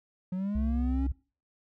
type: linear sweep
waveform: triangle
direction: up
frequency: 180 to 277.2 Hz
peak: -27 dBFS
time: 0.32-1.07 s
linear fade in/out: 5 ms
type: tone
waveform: sine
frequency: 65.41 Hz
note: C2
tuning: in tune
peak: -27 dBFS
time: 0.55-1.12 s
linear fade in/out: 5 ms
effects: noise-tail reverb RT60 0.4 s tail -24 dB re dry + tanh soft clip ceiling -17 dBFS